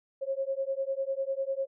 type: beating tone pair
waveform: sine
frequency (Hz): 536 / 546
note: C5 / C#5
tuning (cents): +42 / -26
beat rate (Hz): 10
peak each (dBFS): -32 / -32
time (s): 0.21-1.67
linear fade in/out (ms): 20
effects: none